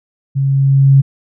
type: tone with level ramp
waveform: sine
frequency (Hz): 136.8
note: C#3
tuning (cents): -23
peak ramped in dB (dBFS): -12 to -3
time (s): 0.35-1.02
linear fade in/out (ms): 20
effects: none